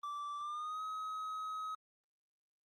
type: tone with pitch glide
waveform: triangle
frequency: 1166 to 1271.5 Hz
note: D6 to D#6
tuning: -13 to +37 cents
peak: -37 dBFS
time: 0.03-1.75 s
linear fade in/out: 5 ms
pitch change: +150 cents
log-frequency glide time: 0.37-0.82 s
effects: Opus 24 kbps